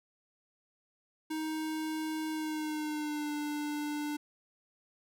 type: tone with pitch glide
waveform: square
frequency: 313.6 to 296.3 Hz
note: D#4 to D4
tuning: +14 to +15 cents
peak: -34 dBFS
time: 1.3-4.17 s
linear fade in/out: 10 ms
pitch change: -99 cents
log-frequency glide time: 2.31-3.33 s
effects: none